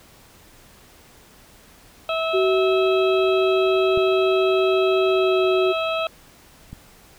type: harmonic tone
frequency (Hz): 650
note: E5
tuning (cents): -24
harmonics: 1 / 2 / 4 / 5 / 6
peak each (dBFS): -23 / -27 / -29 / -33 / -35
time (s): 2.09-6.07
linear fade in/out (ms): 2
type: tone with pitch glide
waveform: sine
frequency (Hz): 378.6 to 373.4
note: F#4 to F#4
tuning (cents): +40 to +16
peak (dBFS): -17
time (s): 2.33-5.73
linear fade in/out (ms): 20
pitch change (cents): -24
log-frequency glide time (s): 5.08-5.42
type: clicks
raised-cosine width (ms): 5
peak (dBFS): -20 / -23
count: 2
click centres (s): 3.975 / 6.73
effects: pink hiss -50 dBFS RMS until 7.18 s